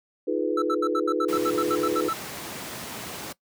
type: chord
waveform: sine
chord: F half-diminished seventh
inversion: third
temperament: equal with one note detuned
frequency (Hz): 311.1 / 349.2 / 422.1 / 493.9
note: Eb4 / F4 / Ab4 / Cb5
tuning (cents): 0 / 0 / +28 / 0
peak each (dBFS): -28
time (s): 0.27-2.09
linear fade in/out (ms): 10
type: tone bursts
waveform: triangle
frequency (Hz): 1322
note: E6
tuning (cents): +5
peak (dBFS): -22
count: 13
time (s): 0.57-2.133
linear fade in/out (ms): 5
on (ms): 51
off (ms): 75
type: noise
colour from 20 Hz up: pink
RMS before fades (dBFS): -35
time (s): 1.28-3.33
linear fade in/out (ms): 10
effects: noise-tail reverb RT60 0.1 s tail -20 dB re dry + high-pass 150 Hz 12 dB/octave